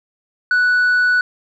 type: tone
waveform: sine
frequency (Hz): 1480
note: F#6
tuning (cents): 0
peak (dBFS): -9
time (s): 0.51-1.21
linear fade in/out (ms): 2
effects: tanh soft clip ceiling -11 dBFS